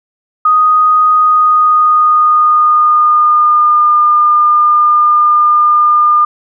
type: tone with pitch glide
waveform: sine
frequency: 1244.5 to 1207 Hz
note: D#6 to D6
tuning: 0 to +47 cents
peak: -5 dBFS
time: 0.45-6.25 s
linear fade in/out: 5 ms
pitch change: -53 cents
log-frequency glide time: 1.15-3.97 s
effects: none